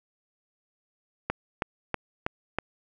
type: click train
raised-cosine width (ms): 0.5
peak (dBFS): -11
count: 5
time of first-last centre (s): 1.3-2.586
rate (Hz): 3.11
effects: none